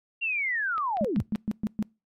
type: linear sweep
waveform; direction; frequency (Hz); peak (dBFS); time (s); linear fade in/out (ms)
sine; down; 2794 to 46.67; -25; 0.21-1.23; 20
type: click train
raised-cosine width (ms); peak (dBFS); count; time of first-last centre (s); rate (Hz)
0.3; -25; 4; 0.78-1.351; 5.25
type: tone bursts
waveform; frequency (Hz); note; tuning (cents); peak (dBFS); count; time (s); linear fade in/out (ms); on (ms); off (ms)
sine; 212.7; G#3; +42; -23; 6; 1.01-1.826; 0; 36; 120
effects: noise-tail reverb RT60 0.3 s tail -26 dB re dry + MP3 64 kbps